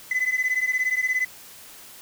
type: beating tone pair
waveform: sine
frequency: 2007 / 2024 Hz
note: B6 / B6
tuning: +27 / +42 cents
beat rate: 17 Hz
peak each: -22 dBFS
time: 0.11-1.25 s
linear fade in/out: 5 ms
effects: tanh soft clip ceiling -18 dBFS + white hiss -45 dBFS RMS until 2.01 s